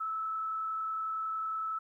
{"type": "tone with frequency modulation", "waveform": "sine", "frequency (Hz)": 1307, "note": "E6", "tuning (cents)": -15, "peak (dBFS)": -32, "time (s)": [0, 1.79], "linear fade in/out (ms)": 10, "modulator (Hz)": 30.9, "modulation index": 0.45, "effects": ["12-bit"]}